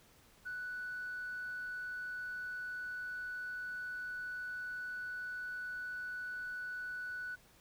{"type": "tone", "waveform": "sine", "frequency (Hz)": 1483, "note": "F#6", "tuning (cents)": 4, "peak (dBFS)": -38, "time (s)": [0.45, 7.36], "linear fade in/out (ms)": 20, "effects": ["tanh soft clip ceiling -36 dBFS", "pink hiss -64 dBFS RMS until 7.6 s"]}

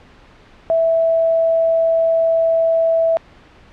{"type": "tone", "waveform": "sine", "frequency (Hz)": 657, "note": "E5", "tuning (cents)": -6, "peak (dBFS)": -12, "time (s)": [0.7, 3.17], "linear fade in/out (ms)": 0, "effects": ["pink hiss -46 dBFS RMS until 3.72 s", "low-pass 3000 Hz 12 dB/octave"]}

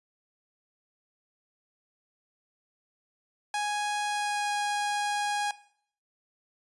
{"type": "tone with pitch glide", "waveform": "sawtooth", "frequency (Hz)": [830, 824.3], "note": ["G#5", "G#5"], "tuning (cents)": [-1, -13], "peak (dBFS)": -24, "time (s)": [3.54, 5.51], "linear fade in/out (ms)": 2, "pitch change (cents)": -12, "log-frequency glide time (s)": [4.05, 4.51], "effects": ["noise-tail reverb RT60 0.6 s tail -18 dB re dry", "resampled to 24000 Hz"]}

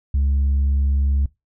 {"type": "tone", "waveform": "sine", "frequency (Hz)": 69.3, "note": "C#2", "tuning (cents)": 0, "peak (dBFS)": -13, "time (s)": [0.14, 1.26], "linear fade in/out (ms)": 5, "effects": ["noise-tail reverb RT60 0.2 s tail -23 dB re dry", "tanh soft clip ceiling -14 dBFS"]}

